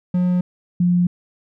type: tone pair in turn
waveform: triangle / sine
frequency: 179.6 / 176.82 Hz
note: F3 / F3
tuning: +49 / +22 cents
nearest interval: unison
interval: 27 cents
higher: first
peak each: -13 dBFS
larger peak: neither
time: 0.14-0.41 / 0.8-1.07 s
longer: neither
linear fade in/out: 5 ms
effects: none